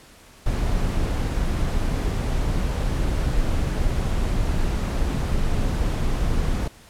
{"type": "noise", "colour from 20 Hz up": "brown", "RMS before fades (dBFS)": -22, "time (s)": [0.46, 6.68], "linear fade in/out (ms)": 5, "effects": ["pink hiss -49 dBFS RMS until 6.89 s", "low-pass 12000 Hz 12 dB/octave"]}